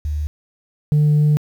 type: tone pair in turn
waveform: sine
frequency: 74.8 / 149.6 Hz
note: D2 / D3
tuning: +32 / +32 cents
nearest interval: octave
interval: 1200 cents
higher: second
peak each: -19 / -9 dBFS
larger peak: second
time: 0.05-0.27 / 0.92-1.37 s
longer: second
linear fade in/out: 0 ms
effects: tanh soft clip ceiling -10 dBFS + 8-bit